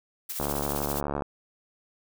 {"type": "noise with tremolo", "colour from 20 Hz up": "blue", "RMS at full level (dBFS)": -33, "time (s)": [0.29, 1.01], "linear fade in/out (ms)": 10, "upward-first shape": "square", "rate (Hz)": 15, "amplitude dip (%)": 45}
{"type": "click train", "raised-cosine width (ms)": 1, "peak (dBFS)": -15, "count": 60, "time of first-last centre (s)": [0.4, 1.222], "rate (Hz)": 71.8}
{"effects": []}